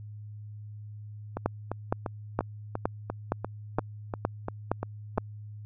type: two click trains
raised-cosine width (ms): 1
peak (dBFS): -11 / -17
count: 9 / 12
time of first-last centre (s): 1.46-5.181 / 1.37-5.176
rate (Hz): 2.15 / 2.89
effects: added 105 Hz sine -40 dBFS peak until 5.65 s